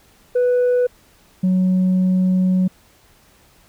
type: tone pair in turn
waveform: sine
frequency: 493.9 / 185 Hz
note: B4 / F#3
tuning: 0 / 0 cents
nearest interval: octave + perfect fourth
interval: 1700 cents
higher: first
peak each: -11 dBFS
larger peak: neither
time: 0.35-0.87 / 1.43-2.68 s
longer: second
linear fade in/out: 10 ms
effects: tanh soft clip ceiling -12 dBFS + pink hiss -53 dBFS RMS until 3.68 s